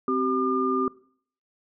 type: tone cluster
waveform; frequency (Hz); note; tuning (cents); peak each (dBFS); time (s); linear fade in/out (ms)
sine; 260.9 / 383.7 / 1204; C4 / G4 / D6; -5 / -37 / +43; -26; 0.08-0.88; 2
effects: noise-tail reverb RT60 0.6 s tail -22 dB re dry